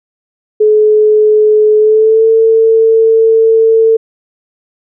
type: tone with pitch glide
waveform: sine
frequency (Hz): 427.1 to 448.1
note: G#4 to A4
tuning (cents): +48 to +32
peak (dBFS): -4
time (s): 0.6-3.97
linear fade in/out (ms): 10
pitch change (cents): +84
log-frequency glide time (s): 1.78-2.27
effects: none